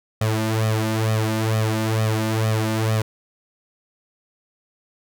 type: tone with flanger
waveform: sawtooth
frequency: 110 Hz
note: A2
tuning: in tune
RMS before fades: -21 dBFS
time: 0.21-3.02 s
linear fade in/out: 5 ms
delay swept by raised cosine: 1.6 to 3.4 ms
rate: 2.2 Hz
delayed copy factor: +0.85
effects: none